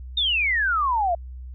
sine exponential sweep, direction down, 3729 to 659.3 Hz, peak -19 dBFS, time 0.17-1.15 s, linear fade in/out 5 ms, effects added 63 Hz sine -34 dBFS peak until 1.54 s

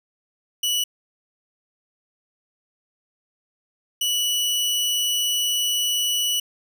sawtooth tone bursts at uneven times, 2949 Hz, F#7, 6 cents flat, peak -17 dBFS, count 2, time 0.63-0.84 / 4.01-6.4 s, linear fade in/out 5 ms, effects none

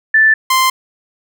sine / sawtooth tone pair in turn, 1760 / 1043.5 Hz, A6 / C6, 0 / -5 cents, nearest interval major sixth, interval 905 cents, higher first, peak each -6 / -6 dBFS, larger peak neither, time 0.14-0.34 / 0.5-0.7 s, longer neither, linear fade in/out 5 ms, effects none

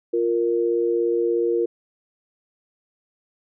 sine tone pair together, 349.3 / 466.2 Hz, F4 / A#4, 0 / 0 cents, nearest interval perfect fourth, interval 500 cents, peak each -21 dBFS, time 0.13-1.66 s, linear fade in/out 10 ms, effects none

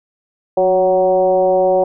sine tone with frequency modulation, 558 Hz, C#5, 11 cents sharp, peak -10 dBFS, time 0.57-1.84 s, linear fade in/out 5 ms, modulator 189 Hz, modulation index 1, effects none

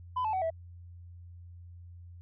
sine tone with pitch steps, 1006 / 870.7 / 753.6 / 652.3 Hz, B5 / A5 / F#5 / E5, +32 / -18 / +32 / -18 cents, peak -26 dBFS, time 0.16-0.504 s, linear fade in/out 10 ms, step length 86 ms, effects tanh soft clip ceiling -26 dBFS + added 87 Hz sine -46 dBFS peak until 2.21 s

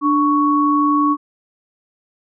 sine tone pair together, 294.7 / 1113.6 Hz, D4 / C#6, +6 / +8 cents, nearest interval octave + major seventh, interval 2302 cents, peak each -15 dBFS, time 0.01-1.17 s, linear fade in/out 50 ms, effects none

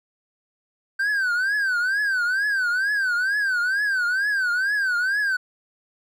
triangle tone with vibrato, 1549 Hz, G6, 21 cents flat, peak -18 dBFS, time 0.99-5.37 s, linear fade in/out 10 ms, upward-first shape triangle, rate 2.2 Hz, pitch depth 180 cents each way, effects none

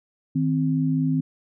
sine tone pair together, 156.93 / 261.6 Hz, D#3 / C4, +15 / 0 cents, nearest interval major sixth, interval 885 cents, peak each -22 dBFS, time 0.35-1.21 s, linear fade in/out 10 ms, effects none

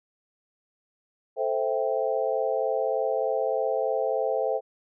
sine chord, A minor seventh, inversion none, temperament equal, 440 / 523.3 / 659.3 / 784 Hz, A4 / C5 / E5 / G5, 0 / 0 / 0 / 0 cents, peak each -29 / -27 / -29 / -32 dBFS, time 1.36-4.61 s, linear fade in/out 50 ms, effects none

